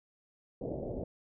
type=low-pass noise; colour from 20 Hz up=white; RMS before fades=-38 dBFS; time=0.61-1.04 s; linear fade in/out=5 ms; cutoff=620 Hz; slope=48 dB/octave; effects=none